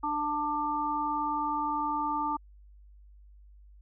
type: harmonic tone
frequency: 296.8 Hz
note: D4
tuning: 18 cents sharp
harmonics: 1 / 3 / 4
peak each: -36 / -30 / -32 dBFS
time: 0.03-2.37 s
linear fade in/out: 10 ms
effects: added 50 Hz sine -51 dBFS peak until 3.81 s